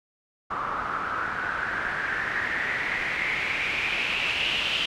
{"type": "noise with low-pass filter sweep", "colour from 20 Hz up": "white", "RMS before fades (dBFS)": -28, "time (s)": [0.5, 4.86], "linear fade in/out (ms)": 10, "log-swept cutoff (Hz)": [1200, 3000], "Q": 5.8, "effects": []}